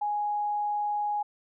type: tone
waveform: sine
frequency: 830.6 Hz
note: G#5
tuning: in tune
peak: -26 dBFS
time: 0.01-1.23 s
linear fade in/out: 10 ms
effects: none